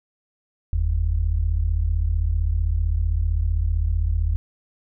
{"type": "tone pair together", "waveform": "sine", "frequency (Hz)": [45.43, 81], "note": ["F#1", "E2"], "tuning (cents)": [-31, -30], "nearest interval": "minor seventh", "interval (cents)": 1001, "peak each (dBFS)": -21, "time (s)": [0.73, 4.36], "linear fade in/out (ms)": 0, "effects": []}